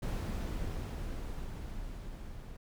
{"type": "noise with level ramp", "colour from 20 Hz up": "brown", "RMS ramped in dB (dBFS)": [-33, -46], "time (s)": [0.02, 2.57], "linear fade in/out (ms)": 10, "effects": []}